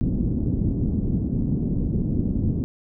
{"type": "low-pass noise", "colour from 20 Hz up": "white", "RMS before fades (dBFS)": -23, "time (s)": [0.01, 2.64], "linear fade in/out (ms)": 0, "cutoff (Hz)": 260, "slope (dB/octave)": 24, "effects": []}